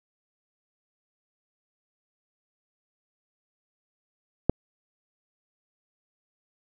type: click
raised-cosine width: 2 ms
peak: -5 dBFS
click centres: 4.496 s
effects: none